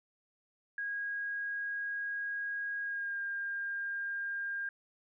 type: tone with pitch glide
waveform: sine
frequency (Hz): 1640 to 1606.2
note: G#6 to G6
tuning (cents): -22 to +42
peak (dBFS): -34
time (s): 0.78-4.69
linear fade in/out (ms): 2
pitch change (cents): -36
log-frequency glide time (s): 2.82-3.19
effects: none